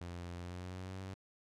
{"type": "tone with pitch glide", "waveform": "sawtooth", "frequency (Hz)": [87.31, 95.21], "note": ["F2", "G2"], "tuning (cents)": [0, -50], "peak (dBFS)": -39, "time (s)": [0.01, 1.14], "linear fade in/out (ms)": 0, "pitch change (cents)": 150, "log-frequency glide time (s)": [0.37, 1.01], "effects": ["low-pass 8000 Hz 12 dB/octave"]}